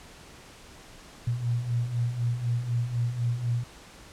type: beating tone pair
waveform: sine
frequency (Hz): 116.6 / 120.6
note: A#2 / B2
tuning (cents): +1 / -41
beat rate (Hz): 4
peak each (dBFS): -32 / -26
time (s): 1.27-3.64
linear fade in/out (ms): 5
effects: pink hiss -49 dBFS RMS until 4.12 s + low-pass 9000 Hz 12 dB/octave